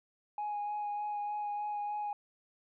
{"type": "tone with vibrato", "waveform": "sine", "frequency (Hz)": 830.6, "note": "G#5", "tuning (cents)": 0, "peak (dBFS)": -32, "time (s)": [0.38, 2.13], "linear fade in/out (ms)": 2, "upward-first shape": "sine", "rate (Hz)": 3.3, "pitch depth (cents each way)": 14, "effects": ["tanh soft clip ceiling -31 dBFS"]}